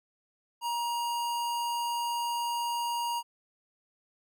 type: tone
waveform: square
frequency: 946 Hz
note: A#5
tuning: 25 cents sharp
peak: -30 dBFS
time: 0.61-3.23 s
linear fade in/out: 50 ms
effects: none